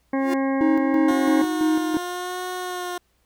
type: harmonic tone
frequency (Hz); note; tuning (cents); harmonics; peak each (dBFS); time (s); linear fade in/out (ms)
270; C#4; -45; 1 / 2 / 3 / 4 / 6 / 7 / 8; -21 / -27 / -31 / -33 / -37 / -38 / -39; 0.13-1.42; 5
type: tone with exponential growth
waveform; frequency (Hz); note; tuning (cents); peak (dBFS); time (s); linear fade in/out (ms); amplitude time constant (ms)
45% pulse; 349.2; F4; 0; -22; 0.15-0.34; 5; 41
type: tone with tremolo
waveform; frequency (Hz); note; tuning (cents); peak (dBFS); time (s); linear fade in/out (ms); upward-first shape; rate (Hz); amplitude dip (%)
triangle; 314; D#4; +16; -15; 0.61-1.97; 0; square; 3; 50
type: tone with vibrato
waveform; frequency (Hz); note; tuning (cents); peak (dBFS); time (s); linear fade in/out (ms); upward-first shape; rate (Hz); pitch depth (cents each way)
15% pulse; 359.7; F#4; -49; -21; 1.08-2.98; 5; sine; 0.88; 23
effects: added 60 Hz sine -67 dBFS peak until 3.25 s + pink hiss -67 dBFS RMS until 3.25 s